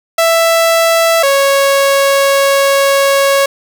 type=tone pair in turn; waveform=sawtooth; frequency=662 / 552.8 Hz; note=E5 / C#5; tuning=+7 / -5 cents; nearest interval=minor third; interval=312 cents; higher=first; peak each=-4 dBFS; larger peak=neither; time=0.18-1.23 / 1.23-3.46 s; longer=second; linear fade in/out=5 ms; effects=none